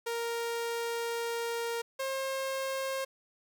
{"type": "tone pair in turn", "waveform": "sawtooth", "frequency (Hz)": [466.2, 534.8], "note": ["A#4", "C5"], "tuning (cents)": [0, 38], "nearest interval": "major second", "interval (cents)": 238, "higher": "second", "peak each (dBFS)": -28, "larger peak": "neither", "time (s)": [[0.06, 1.82], [1.99, 3.05]], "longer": "first", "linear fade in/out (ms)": 10, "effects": []}